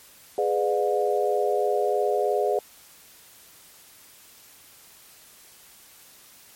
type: chord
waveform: sine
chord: G# diminished seventh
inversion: none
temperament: just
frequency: 415.3 / 498.4 / 598 / 717.6 Hz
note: G#4 / B4 / D5 / F5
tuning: 0 / +16 / +31 / +47 cents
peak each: -24 / -27 / -27 / -27 dBFS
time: 0.38-2.59 s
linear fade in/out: 2 ms
effects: white hiss -51 dBFS RMS until 6.55 s + MP3 64 kbps